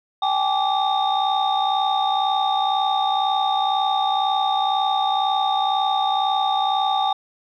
sine tone cluster, 780 / 842 / 1164 / 3671 Hz, G5 / G#5 / D6 / A#7, -9 / +24 / -16 / -27 cents, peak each -20 / -22 / -26 / -26 dBFS, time 0.22-7.13 s, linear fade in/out 5 ms, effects tanh soft clip ceiling -10 dBFS

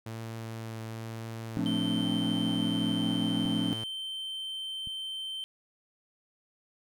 sawtooth tone with vibrato, 112.7 Hz, A2, 42 cents sharp, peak -33 dBFS, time 0.06-3.84 s, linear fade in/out 5 ms, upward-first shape sine, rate 1 Hz, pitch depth 10 cents each way
triangle chord, D minor seventh, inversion first, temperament equal, 174.61 / 220 / 261.6 / 293.7 Hz, F3 / A3 / C4 / D4, 0 / 0 / 0 / 0 cents, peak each -31 dBFS, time 1.57-3.73 s, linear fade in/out 0 ms
triangle tone, 3107 Hz, G7, 16 cents flat, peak -33 dBFS, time 1.66-5.44 s, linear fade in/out 0 ms
clicks, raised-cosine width 5 ms, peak -34 dBFS, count 2, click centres 3.455 / 4.873 s
effects none

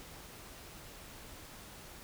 silence, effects pink hiss -51 dBFS RMS until 2.03 s

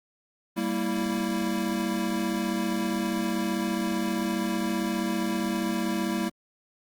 square chord, E diminished, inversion first, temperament equal with one note detuned, 196 / 231.2 / 329.6 Hz, G3 / Bb3 / E4, 0 / -14 / 0 cents, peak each -31 dBFS, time 0.56-6.3 s, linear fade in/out 20 ms, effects Opus 32 kbps

